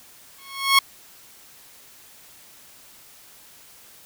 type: tone with exponential growth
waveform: 15% pulse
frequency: 1095 Hz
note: C#6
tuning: 22 cents flat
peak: -4 dBFS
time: 0.38-0.79 s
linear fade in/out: 5 ms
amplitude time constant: 87 ms
effects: white hiss -49 dBFS RMS until 4.05 s